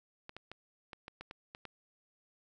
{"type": "clicks", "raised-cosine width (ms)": 0.3, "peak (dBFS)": -29, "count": 9, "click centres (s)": [0.294, 0.366, 0.516, 0.932, 1.081, 1.21, 1.311, 1.549, 1.653], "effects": []}